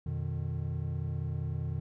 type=tone cluster; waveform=triangle; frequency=86.4 / 121.8 / 151.9 Hz; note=F2 / B2 / D#3; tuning=-18 / -24 / -41 cents; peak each=-34 / -34 / -34 dBFS; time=0.06-1.8 s; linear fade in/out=5 ms; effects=none